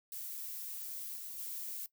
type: noise with level steps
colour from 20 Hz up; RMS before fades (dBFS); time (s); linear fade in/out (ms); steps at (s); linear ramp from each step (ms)
violet; -43 / -45 / -42; 0.12-1.86; 2; 1.16 / 1.38; 10
effects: noise-tail reverb RT60 0.1 s tail -18 dB re dry